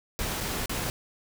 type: noise with dropouts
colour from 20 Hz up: pink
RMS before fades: -31 dBFS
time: 0.19-0.9 s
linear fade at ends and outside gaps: 0 ms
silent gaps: 0.404-0.408 / 0.658-0.695 s
effects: none